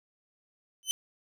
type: tone with exponential growth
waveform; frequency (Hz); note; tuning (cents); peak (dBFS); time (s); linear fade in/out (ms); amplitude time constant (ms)
20% pulse; 3048; G7; -49; -17; 0.83-0.91; 0; 17
effects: none